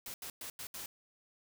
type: noise bursts at uneven times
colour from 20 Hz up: white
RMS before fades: -44 dBFS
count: 5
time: 0.06-0.14 / 0.22-0.3 / 0.41-0.5 / 0.59-0.67 / 0.74-0.86 s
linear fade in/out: 2 ms
effects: none